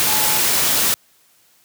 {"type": "tone in noise", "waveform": "sine", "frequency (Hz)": 859, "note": "A5", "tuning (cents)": -42, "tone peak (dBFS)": -27, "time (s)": [0.07, 0.39], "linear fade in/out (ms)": 0, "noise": "white", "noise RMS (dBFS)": -17, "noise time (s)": [0, 0.94], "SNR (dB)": -13, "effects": ["white hiss -56 dBFS RMS until 1.64 s", "high-pass 80 Hz 12 dB/octave"]}